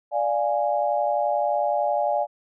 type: chord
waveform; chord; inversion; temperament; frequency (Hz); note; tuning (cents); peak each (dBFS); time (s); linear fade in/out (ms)
sine; D diminished; none; equal; 587.3 / 698.5 / 830.6; D5 / F5 / Ab5; 0 / 0 / 0; -24 / -25 / -25; 0.11-2.27; 50
effects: none